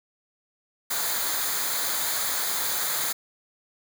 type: noise with comb filter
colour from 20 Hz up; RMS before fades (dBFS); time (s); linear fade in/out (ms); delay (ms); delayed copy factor
white; -27; 0.9-3.13; 10; 0.36; -0.65
effects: none